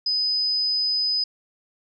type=tone; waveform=sine; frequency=5010 Hz; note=D#8; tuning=11 cents sharp; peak=-20 dBFS; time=0.06-1.24 s; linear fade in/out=5 ms; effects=none